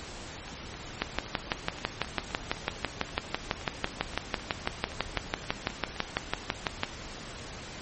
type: two click trains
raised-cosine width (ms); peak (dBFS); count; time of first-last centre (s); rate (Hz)
0.3; -9 / -24; 36 / 22; 1.02-6.834 / 0.48-5.963; 6.02 / 3.83
effects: pink hiss -42 dBFS RMS until 7.81 s + MP3 32 kbps